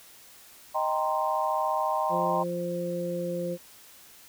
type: chord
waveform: sine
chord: C minor seventh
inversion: first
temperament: equal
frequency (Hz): 622.3 / 784 / 932.3 / 1046.5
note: Eb5 / G5 / Bb5 / C6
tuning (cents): 0 / 0 / 0 / 0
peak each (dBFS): -30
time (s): 0.74-2.44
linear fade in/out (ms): 20
type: harmonic tone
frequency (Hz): 174.61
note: F3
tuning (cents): 0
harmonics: 1 / 2 / 3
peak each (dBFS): -33 / -35 / -31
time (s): 2.09-3.58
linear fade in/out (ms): 50
effects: white hiss -52 dBFS RMS until 4.28 s